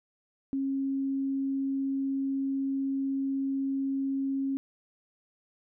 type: tone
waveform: sine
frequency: 271.6 Hz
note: C#4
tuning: 35 cents flat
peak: -27 dBFS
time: 0.53-4.57 s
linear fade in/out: 0 ms
effects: none